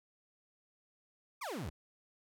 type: exponential sweep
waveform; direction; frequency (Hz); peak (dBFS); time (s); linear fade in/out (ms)
30% pulse; down; 1275 to 61.3; -36; 1.41-1.7; 10
effects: none